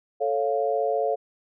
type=chord; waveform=sine; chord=A augmented; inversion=none; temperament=equal; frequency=440 / 554.4 / 698.5 Hz; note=A4 / C#5 / E#5; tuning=0 / 0 / 0 cents; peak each=-26 dBFS; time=0.2-1.16 s; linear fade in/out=20 ms; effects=none